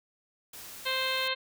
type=noise; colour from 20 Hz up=white; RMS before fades=-45 dBFS; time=0.53-1.28 s; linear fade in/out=5 ms
type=harmonic tone; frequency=523.3 Hz; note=C5; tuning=in tune; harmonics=1 / 2 / 3 / 4 / 5 / 6 / 7 / 8; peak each=-36 / -36 / -36 / -36 / -36 / -36 / -36 / -36 dBFS; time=0.85-1.35 s; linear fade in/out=20 ms
effects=none